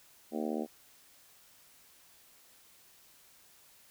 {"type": "harmonic tone", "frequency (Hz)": 77, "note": "D#2", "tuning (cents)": -17, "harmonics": [3, 4, 5, 6, 7, 8, 9, 10], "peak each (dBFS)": [-36, -38, -40, -42, -43, -44, -45, -46], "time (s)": [0.31, 0.67], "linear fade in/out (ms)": 50, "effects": ["white hiss -61 dBFS RMS until 3.9 s"]}